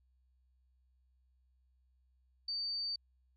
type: tone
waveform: sine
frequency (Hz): 4600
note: D8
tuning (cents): -37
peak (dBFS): -35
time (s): 2.48-2.96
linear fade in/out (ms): 5
effects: added 63 Hz sine -69 dBFS peak until 3.36 s